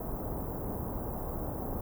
pink band-stop noise, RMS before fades -36 dBFS, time 0-1.81 s, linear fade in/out 5 ms, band 940 to 16000 Hz, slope 24 dB/octave, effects none

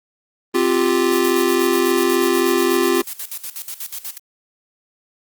square chord, C suspended fourth, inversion none, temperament just, 261.6 / 348.8 / 392.4 Hz, C4 / F4 / G4, 0 / -2 / +2 cents, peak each -23 / -18 / -20 dBFS, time 0.54-3.02 s, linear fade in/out 10 ms
blue noise with tremolo, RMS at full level -28 dBFS, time 1.12-4.18 s, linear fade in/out 5 ms, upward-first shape square, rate 8.2 Hz, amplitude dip 80%
effects Opus 32 kbps

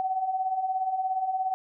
sine beating tone pair, 741 / 758 Hz, F#5 / F#5, +2 / +42 cents, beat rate 17 Hz, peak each -33 / -26 dBFS, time 0-1.54 s, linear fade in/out 0 ms, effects none

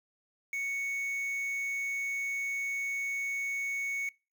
triangle tone with quantisation, 2220 Hz, C#7, 2 cents sharp, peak -30 dBFS, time 0.53-4.09 s, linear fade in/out 2 ms, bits 8, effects noise-tail reverb RT60 0.3 s tail -24 dB re dry

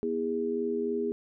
sine tone cluster, 242.3 / 325.8 / 409.1 Hz, B3 / E4 / G#4, -33 / -20 / -26 cents, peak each -33 / -36 / -29 dBFS, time 0.03-1.12 s, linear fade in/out 0 ms, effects none

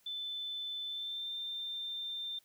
sine tone with pitch glide, 3520 to 3586 Hz, A7 to A7, 0 to +32 cents, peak -37 dBFS, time 0.06-2.39 s, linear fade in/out 5 ms, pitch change +32 cents, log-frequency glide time 0.86-1.31 s, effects white hiss -69 dBFS RMS until 2.44 s

